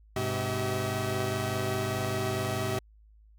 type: tone cluster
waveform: sawtooth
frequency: 102 / 126.9 / 382.6 / 643 Hz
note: G#2 / B2 / G4 / E5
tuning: -31 / +47 / -42 / -43 cents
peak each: -29 / -31 / -30 / -31 dBFS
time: 0.16-2.79 s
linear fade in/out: 5 ms
effects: added 53 Hz sine -54 dBFS peak until 3.38 s